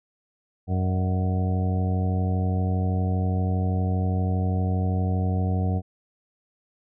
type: harmonic tone with a mistuned harmonic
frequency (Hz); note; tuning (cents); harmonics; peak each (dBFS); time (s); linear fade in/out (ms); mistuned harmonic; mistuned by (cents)
92.5; F#2; 0; 1 / 2 / 3 / 4 / 5 / 6 / 7 / 8; -22 / -28 / -35 / -41 / -37 / -44 / -40 / -36; 0.67-5.82; 50; 6; +72
effects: none